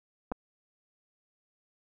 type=clicks; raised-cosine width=1 ms; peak=-20 dBFS; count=2; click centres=0.317 / 0.321 s; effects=none